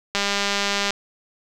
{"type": "click train", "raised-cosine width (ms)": 0.2, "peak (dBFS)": -5, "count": 153, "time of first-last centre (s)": [0.15, 0.906], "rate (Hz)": 201, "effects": []}